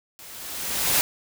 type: noise with level ramp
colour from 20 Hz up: white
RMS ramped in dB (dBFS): -44 to -19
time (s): 0.19-1.01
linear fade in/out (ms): 0
effects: none